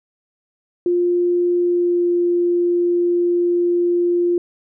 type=tone with pitch glide; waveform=sine; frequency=351.7 to 349.3 Hz; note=F4 to F4; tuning=+12 to 0 cents; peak=-14 dBFS; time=0.86-4.38 s; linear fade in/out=2 ms; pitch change=-12 cents; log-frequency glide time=1.57-2.09 s; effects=none